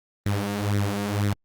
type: tone with flanger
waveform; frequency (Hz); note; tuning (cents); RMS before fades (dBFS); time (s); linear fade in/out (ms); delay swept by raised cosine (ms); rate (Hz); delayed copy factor
sawtooth; 101.8; G#2; -34; -25; 0.26-1.33; 0; 0.51 to 5.61; 2; +0.7
effects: Opus 32 kbps